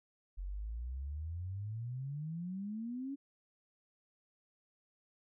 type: exponential sweep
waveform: sine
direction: up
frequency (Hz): 44.25 to 283.7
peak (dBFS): -38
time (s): 0.37-3.16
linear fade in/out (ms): 20
effects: none